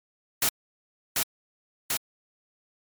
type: noise with echo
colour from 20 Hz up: white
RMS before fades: -23 dBFS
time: 0.42-0.49 s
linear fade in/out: 2 ms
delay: 740 ms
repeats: 2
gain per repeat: -2 dB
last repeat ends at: 1.97 s
effects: MP3 96 kbps